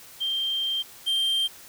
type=tone pair in turn; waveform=sine / triangle; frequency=3165 / 3165 Hz; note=G7 / G7; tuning=+16 / +16 cents; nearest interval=unison; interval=0 cents; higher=neither; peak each=-24 / -20 dBFS; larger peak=second; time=0.2-0.83 / 1.06-1.48 s; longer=first; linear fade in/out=20 ms; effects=white hiss -47 dBFS RMS until 1.68 s